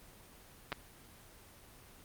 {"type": "clicks", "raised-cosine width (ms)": 0.3, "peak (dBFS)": -21, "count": 2, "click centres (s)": [0.72, 0.727], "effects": ["pink hiss -57 dBFS RMS until 2.04 s", "Opus 24 kbps"]}